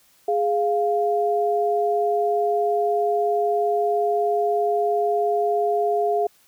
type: tone pair together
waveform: sine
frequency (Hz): 415.3 / 698.4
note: G#4 / F5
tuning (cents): 0 / 0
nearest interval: major sixth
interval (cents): 900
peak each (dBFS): -21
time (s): 0.28-6.27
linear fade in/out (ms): 5
effects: white hiss -58 dBFS RMS until 6.47 s